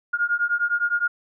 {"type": "beating tone pair", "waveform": "sine", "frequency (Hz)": [1417, 1426.8], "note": ["F6", "F6"], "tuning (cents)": [25, 37], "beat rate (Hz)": 9.8, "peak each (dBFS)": -23, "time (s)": [0.13, 1.08], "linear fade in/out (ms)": 10, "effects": []}